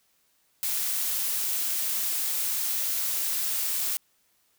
blue noise, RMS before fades -28 dBFS, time 0.63-3.97 s, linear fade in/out 0 ms, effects white hiss -68 dBFS RMS until 4.58 s

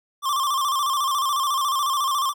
square tone with vibrato, 1114 Hz, C#6, 8 cents sharp, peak -21 dBFS, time 0.22-2.34 s, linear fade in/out 50 ms, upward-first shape square, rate 14 Hz, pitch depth 79 cents each way, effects none

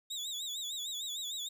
30% pulse tone with vibrato, 3617 Hz, A7, 47 cents sharp, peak -34 dBFS, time 0.1-1.49 s, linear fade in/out 10 ms, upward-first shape sine, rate 6.6 Hz, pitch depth 120 cents each way, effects none

